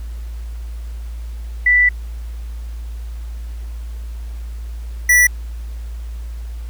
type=tone pair in turn; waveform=sine / square; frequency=1975.5 / 1960.7 Hz; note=B6 / B6; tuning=0 / -13 cents; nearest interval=unison; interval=13 cents; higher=first; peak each=-9 dBFS; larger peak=neither; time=1.66-1.89 / 5.09-5.27 s; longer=first; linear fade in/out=5 ms; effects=added 57 Hz sine -25 dBFS peak until 6.69 s + pink hiss -48 dBFS RMS until 6.69 s